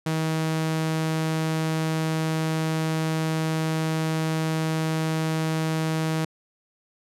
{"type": "tone", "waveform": "sawtooth", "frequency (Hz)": 159.2, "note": "D#3", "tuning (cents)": 40, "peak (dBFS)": -19, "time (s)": [0.06, 6.25], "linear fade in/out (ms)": 5, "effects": ["low-pass 12000 Hz 12 dB/octave"]}